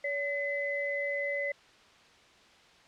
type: tone pair together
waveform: sine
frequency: 568 / 2026 Hz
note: C#5 / B6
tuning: +42 / +44 cents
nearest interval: octave + minor seventh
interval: 2202 cents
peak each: -33 / -32 dBFS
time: 0.04-1.52 s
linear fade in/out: 5 ms
effects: white hiss -58 dBFS RMS until 2.87 s + low-pass 4000 Hz 12 dB/octave